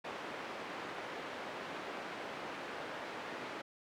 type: band-pass noise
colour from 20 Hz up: pink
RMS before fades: -44 dBFS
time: 0.04-3.62 s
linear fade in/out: 10 ms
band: 340 to 2400 Hz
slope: 12 dB/octave
effects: none